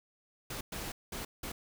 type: noise bursts at uneven times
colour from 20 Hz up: pink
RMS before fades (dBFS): -40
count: 4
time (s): 0.5-0.61 / 0.72-0.92 / 1.12-1.25 / 1.43-1.52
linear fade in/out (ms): 5
effects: none